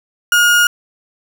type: tone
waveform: 35% pulse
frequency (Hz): 1431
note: F6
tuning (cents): +42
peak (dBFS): -7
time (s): 0.32-0.67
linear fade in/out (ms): 2
effects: none